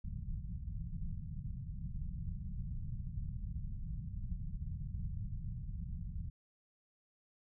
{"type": "low-pass noise", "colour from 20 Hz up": "pink", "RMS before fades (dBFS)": -41, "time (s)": [0.04, 6.3], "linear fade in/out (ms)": 10, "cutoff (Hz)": 180, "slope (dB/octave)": 48, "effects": []}